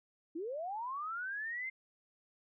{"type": "linear sweep", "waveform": "sine", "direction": "up", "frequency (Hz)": [300.6, 2115], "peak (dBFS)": -37, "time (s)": [0.35, 1.7], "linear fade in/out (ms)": 10, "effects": []}